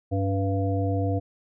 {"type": "harmonic tone with a mistuned harmonic", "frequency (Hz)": 98, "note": "G2", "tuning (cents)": 0, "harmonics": [1, 3, 5, 7], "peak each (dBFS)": [-24, -29, -31, -32], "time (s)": [0.11, 1.2], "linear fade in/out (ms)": 20, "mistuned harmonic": 3, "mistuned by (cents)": -48, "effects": []}